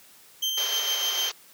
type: tone with tremolo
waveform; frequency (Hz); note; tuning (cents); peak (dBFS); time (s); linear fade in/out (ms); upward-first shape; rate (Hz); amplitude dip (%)
35% pulse; 3136; G7; 0; -22; 0.42-1.3; 10; square; 6.6; 30
type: band-pass noise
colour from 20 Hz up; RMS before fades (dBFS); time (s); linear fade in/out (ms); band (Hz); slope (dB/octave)
white; -34; 0.57-1.32; 10; 360 to 6600; 96
effects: white hiss -53 dBFS RMS until 1.53 s + high-pass 100 Hz 12 dB/octave